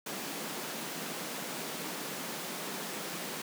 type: high-pass noise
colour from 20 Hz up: pink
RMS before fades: -39 dBFS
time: 0.06-3.42 s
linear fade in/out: 5 ms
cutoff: 160 Hz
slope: 48 dB/octave
effects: none